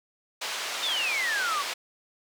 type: band-pass noise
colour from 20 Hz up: white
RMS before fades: -33 dBFS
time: 0.41-1.74 s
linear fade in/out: 10 ms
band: 540 to 4600 Hz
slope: 12 dB/octave
type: exponential sweep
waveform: sine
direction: down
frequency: 3729 to 1097 Hz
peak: -26 dBFS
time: 0.82-1.63 s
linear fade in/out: 20 ms
effects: none